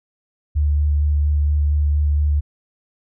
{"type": "tone with vibrato", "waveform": "sine", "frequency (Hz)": 73.7, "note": "D2", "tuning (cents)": 7, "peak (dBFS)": -14, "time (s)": [0.55, 2.41], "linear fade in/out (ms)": 20, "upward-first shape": "square", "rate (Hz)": 4.3, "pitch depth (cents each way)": 11, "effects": []}